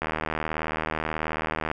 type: click train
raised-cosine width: 0.5 ms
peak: -12 dBFS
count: 134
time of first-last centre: 0.02-1.714 s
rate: 78.5 Hz
effects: none